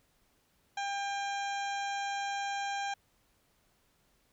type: harmonic tone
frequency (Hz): 799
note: G5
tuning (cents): +33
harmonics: 1 / 2 / 3 / 4 / 5 / 7 / 8 / 9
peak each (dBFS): -34 / -40 / -44 / -46 / -48 / -51 / -52 / -53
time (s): 0.77-2.94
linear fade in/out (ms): 5
effects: pink hiss -71 dBFS RMS until 4.32 s